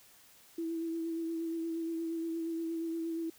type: tone with vibrato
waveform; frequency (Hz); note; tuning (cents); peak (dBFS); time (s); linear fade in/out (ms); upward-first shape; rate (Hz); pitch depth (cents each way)
sine; 329.6; E4; 0; -33; 0.58-3.3; 5; sine; 8.5; 23
effects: white hiss -60 dBFS RMS until 3.38 s